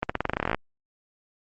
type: accelerating click train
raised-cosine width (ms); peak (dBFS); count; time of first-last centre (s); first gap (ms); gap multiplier
0.5; -9; 16; 0.03-0.546; 65; 0.9
effects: Opus 32 kbps